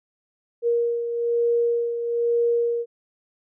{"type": "beating tone pair", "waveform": "sine", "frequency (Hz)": [470.8, 471.9], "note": ["A#4", "A#4"], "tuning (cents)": [17, 21], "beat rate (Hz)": 1.1, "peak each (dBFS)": [-20, -28], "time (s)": [0.62, 2.86], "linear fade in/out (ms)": 50, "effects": []}